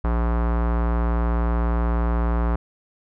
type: tone with low-pass filter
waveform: square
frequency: 58.27 Hz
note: A#1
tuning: in tune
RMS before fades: -21 dBFS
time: 0.04-2.56 s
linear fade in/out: 5 ms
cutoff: 1200 Hz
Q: 1.9
effects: none